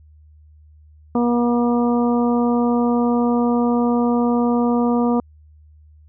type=harmonic tone; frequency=239.6 Hz; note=A#3; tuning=48 cents sharp; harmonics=1 / 2 / 3 / 4 / 5; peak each=-16 / -22 / -26 / -28 / -30 dBFS; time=1.15-5.2 s; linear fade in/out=2 ms; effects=added 76 Hz sine -45 dBFS peak until 6.08 s